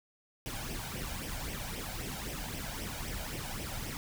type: noise with flanger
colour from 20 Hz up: pink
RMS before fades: -39 dBFS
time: 0.46-3.97 s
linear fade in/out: 0 ms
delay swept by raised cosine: 0.35 to 1.35 ms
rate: 3.8 Hz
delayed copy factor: +0.65
effects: none